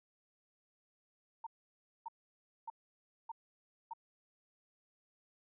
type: tone bursts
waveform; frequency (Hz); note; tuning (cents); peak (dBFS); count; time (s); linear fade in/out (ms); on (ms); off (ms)
sine; 912; A#5; -38; -40; 5; 1.44-3.935; 5; 27; 590
effects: none